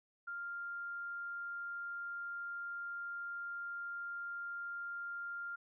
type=tone; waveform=sine; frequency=1396.9 Hz; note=F6; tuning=in tune; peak=-40 dBFS; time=0.27-5.56 s; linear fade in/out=10 ms; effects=none